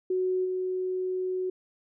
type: tone with level steps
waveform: sine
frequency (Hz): 370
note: F#4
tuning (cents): 0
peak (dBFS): -24 / -27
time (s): 0.1-1.5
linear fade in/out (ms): 5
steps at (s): 0.44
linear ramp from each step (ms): 20
effects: none